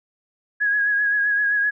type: tone with vibrato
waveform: sine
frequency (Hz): 1661.2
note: G#6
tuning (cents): 0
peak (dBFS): -17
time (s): 0.6-1.71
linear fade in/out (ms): 20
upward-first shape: triangle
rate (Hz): 7.7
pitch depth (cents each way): 41
effects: none